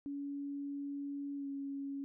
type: tone with pitch glide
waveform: sine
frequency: 282.6 to 277.6 Hz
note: C#4 to C#4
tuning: +34 to +3 cents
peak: -38 dBFS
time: 0.06-2.04 s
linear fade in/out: 0 ms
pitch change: -31 cents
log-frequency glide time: 1.36-1.47 s
effects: none